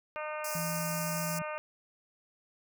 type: harmonic tone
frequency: 304.9 Hz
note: D#4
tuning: 35 cents flat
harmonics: 2 / 3 / 4 / 5 / 6 / 7 / 8 / 9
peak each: -38 / -43 / -41 / -45 / -51 / -49 / -47 / -49 dBFS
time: 0.16-1.58 s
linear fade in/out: 0 ms
type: high-pass noise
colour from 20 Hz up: pink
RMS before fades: -39 dBFS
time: 0.44-1.39 s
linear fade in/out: 5 ms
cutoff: 4800 Hz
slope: 96 dB/octave
type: tone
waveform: sine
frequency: 166.7 Hz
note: E3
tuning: 20 cents sharp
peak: -35 dBFS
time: 0.55-1.42 s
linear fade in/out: 2 ms
effects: none